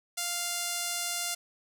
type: tone with band-pass filter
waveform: sawtooth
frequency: 698.5 Hz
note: F5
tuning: in tune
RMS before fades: -33 dBFS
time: 0.17-1.35 s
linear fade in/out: 10 ms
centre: 8500 Hz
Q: 0.84
effects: none